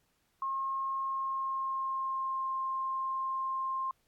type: tone with pitch glide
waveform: sine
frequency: 1075 to 1058.4 Hz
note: C6 to C6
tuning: +47 to +20 cents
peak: -31 dBFS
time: 0.42-3.91 s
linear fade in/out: 2 ms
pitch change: -27 cents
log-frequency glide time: 1.03-2.54 s
effects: pink hiss -74 dBFS RMS until 4.07 s + AAC 64 kbps